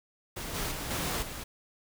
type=noise with level steps; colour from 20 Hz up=pink; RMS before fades=-38 / -33 / -37 / -32 / -40 dBFS; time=0.36-1.44 s; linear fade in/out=10 ms; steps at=0.54 / 0.71 / 0.9 / 1.22 s; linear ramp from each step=10 ms; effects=none